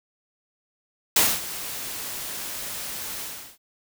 white noise with ADSR envelope, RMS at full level -17 dBFS, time 1.16-3.58 s, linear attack 4 ms, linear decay 230 ms, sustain -16 dB, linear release 380 ms, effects none

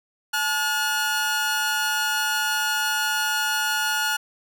sawtooth tone pair together, 865 / 1439.7 Hz, A5 / F#6, -30 / -48 cents, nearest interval major sixth, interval 882 cents, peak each -24 / -19 dBFS, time 0.33-4.17 s, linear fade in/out 10 ms, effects none

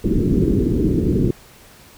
white low-pass noise, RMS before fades -17 dBFS, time 0.04-1.31 s, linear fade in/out 5 ms, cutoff 390 Hz, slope 48 dB/octave, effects pink hiss -46 dBFS RMS until 1.97 s

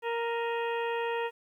harmonic tone with a mistuned harmonic, 466.2 Hz, A#4, in tune, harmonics 1 / 2 / 3 / 4 / 5 / 6 / 7, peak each -31 / -34 / -43 / -39 / -43 / -45 / -50 dBFS, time 0.02-1.31 s, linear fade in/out 50 ms, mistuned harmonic 5, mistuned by +120 cents, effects 11-bit

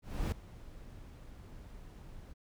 brown noise with ADSR envelope, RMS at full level -31 dBFS, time 0.02-2.34 s, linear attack 300 ms, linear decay 4 ms, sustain -19 dB, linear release 22 ms, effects none

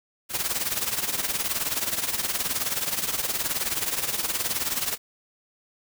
white noise with tremolo, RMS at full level -24 dBFS, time 0.29-4.98 s, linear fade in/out 50 ms, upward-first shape triangle, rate 19 Hz, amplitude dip 80%, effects none

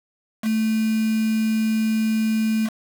sine tone with quantisation, 220 Hz, A3, in tune, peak -18 dBFS, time 0.42-2.7 s, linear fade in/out 50 ms, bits 5, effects none

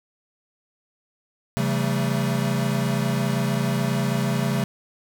square tone cluster, 135 / 167.9 / 193.4 / 222.8 Hz, C#3 / E3 / G3 / A3, -45 / +32 / -23 / +22 cents, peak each -25 / -30 / -28 / -28 dBFS, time 1.57-4.64 s, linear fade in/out 0 ms, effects none

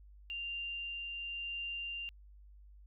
sine tone with tremolo, 2786 Hz, F7, 5 cents flat, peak -37 dBFS, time 0.3-2.09 s, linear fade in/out 0 ms, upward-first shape triangle, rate 0.94 Hz, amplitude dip 25%, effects added 50 Hz sine -54 dBFS peak until 2.86 s

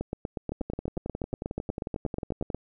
two click trains, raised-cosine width 2 ms, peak -19 / -17 dBFS, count 23 / 22, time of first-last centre 0.52-2.502 / 0.01-2.546 s, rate 11.1 / 8.28 Hz, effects none

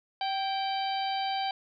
harmonic tone with a mistuned harmonic, 777 Hz, G5, 16 cents flat, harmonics 1 / 2 / 3 / 4 / 5 / 6, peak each -29 / -43 / -41 / -38 / -42 / -41 dBFS, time 0.21-1.51 s, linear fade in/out 2 ms, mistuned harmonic 2, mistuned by +45 cents, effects none

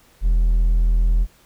triangle tone with hard clipping, 41.2 Hz, E1, in tune, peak -14 dBFS, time 0.21-1.27 s, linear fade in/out 50 ms, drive 5 dB, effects pink hiss -54 dBFS RMS until 1.45 s

